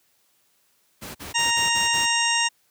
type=noise bursts; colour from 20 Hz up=pink; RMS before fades=-35 dBFS; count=6; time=1.01-2.065 s; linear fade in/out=20 ms; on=140 ms; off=43 ms
type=harmonic tone; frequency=932.3 Hz; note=A#5; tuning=in tune; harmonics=1 / 2 / 3 / 4 / 6 / 7 / 8 / 9; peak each=-26 / -26 / -24 / -31 / -27 / -32 / -33 / -31 dBFS; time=1.34-2.49 s; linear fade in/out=20 ms
effects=white hiss -65 dBFS RMS until 2.7 s + high-pass 80 Hz 12 dB/octave